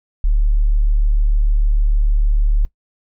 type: tone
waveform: sine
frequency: 36.71 Hz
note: D1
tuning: in tune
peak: -11 dBFS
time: 0.24-2.65 s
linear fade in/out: 0 ms
effects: noise-tail reverb RT60 0.1 s tail -18 dB re dry